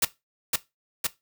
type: noise with echo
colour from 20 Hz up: white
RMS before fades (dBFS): -21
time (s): 0.02-0.05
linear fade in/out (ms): 5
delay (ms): 510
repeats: 2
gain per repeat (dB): -2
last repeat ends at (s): 1.07
effects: noise-tail reverb RT60 0.2 s tail -17 dB re dry